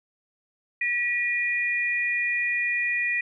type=tone pair together; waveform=sine; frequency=1931.9 / 2434 Hz; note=B6 / D#7; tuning=-39 / -39 cents; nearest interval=major third; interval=400 cents; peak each=-25 / -26 dBFS; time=0.81-3.21 s; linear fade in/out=5 ms; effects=none